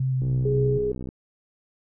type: tone with vibrato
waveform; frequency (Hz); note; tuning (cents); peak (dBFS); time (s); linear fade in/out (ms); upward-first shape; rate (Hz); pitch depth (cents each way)
sine; 130.4; C3; -5; -21; 0-0.78; 5; square; 4.1; 10
type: click train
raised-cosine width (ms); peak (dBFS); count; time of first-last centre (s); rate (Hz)
3; -22; 56; 0.22-1.089; 63.3
type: tone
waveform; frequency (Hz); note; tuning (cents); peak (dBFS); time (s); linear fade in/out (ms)
sine; 415.3; G#4; 0; -22; 0.45-0.92; 5
effects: none